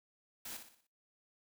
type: noise with echo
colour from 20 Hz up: white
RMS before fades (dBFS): -45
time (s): 0.45-0.57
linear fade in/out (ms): 5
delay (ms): 60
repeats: 5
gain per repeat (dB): -7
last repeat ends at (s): 0.87
effects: noise-tail reverb RT60 0.3 s tail -20 dB re dry